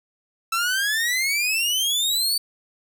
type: exponential sweep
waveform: sawtooth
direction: up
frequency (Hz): 1318.5 to 4590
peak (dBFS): -17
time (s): 0.52-2.38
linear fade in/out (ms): 5
effects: none